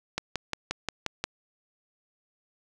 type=click train; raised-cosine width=0.2 ms; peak=-11 dBFS; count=7; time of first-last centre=0.18-1.24 s; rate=5.66 Hz; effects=none